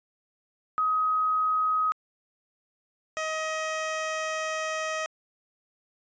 sine / 15% pulse tone pair in turn, 1262 / 631 Hz, D#6 / D#5, +24 / +24 cents, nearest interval octave, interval 1200 cents, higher first, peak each -22 / -22 dBFS, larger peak neither, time 0.78-1.92 / 3.17-5.06 s, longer second, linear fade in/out 0 ms, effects resampled to 16000 Hz

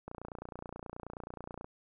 click train, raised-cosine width 1 ms, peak -28 dBFS, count 47, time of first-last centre 0.08-1.645 s, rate 29.4 Hz, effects none

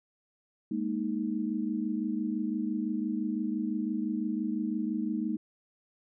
sine chord, Ab suspended second, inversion none, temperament just, 207.7 / 233.6 / 311.5 Hz, Ab3 / Bb3 / Eb4, 0 / +4 / +2 cents, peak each -33 dBFS, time 0.71-5.37 s, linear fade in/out 5 ms, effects none

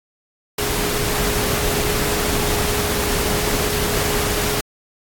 sine tone in noise, 415.3 Hz, G#4, in tune, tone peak -26 dBFS, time 0.58-4.61 s, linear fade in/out 5 ms, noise pink, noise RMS -21 dBFS, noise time 0.58-4.61 s, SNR -8 dB, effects AAC 64 kbps

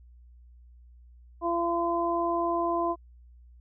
harmonic tone, 341 Hz, F4, 41 cents flat, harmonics 1 / 2 / 3, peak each -29 / -29 / -29 dBFS, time 1.41-2.96 s, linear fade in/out 50 ms, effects added 60 Hz sine -50 dBFS peak until 3.6 s

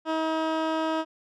15% pulse tone with low-pass filter, 318.9 Hz, D#4, 43 cents sharp, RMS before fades -27 dBFS, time 0.05-1.05 s, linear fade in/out 50 ms, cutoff 3400 Hz, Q 0.55, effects none

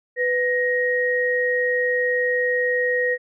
sine tone pair together, 496.6 / 1878 Hz, B4 / A#6, +9 / +12 cents, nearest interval octave + major seventh, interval 2303 cents, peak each -21 dBFS, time 0.16-3.18 s, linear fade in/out 50 ms, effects none

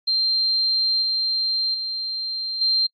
sine tone with level steps, 4161 Hz, C8, 10 cents flat, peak -17 / -19 / -24 / -16 dBFS, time 0.07-2.87 s, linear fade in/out 10 ms, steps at 1.02 / 1.74 / 2.61 s, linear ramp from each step 5 ms, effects noise-tail reverb RT60 0.1 s tail -25 dB re dry + MP3 32 kbps

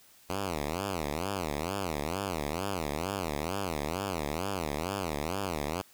5% pulse tone with vibrato, 85 Hz, F2, 46 cents flat, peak -20 dBFS, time 0.29-5.82 s, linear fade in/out 10 ms, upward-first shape sine, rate 2.2 Hz, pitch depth 290 cents each way, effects white hiss -59 dBFS RMS until 5.93 s

